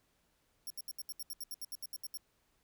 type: tone bursts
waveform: 5% pulse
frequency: 5540 Hz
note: F8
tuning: 15 cents flat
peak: -34 dBFS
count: 15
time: 0.67-2.173 s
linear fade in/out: 2 ms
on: 33 ms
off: 72 ms
effects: pink hiss -75 dBFS RMS until 2.63 s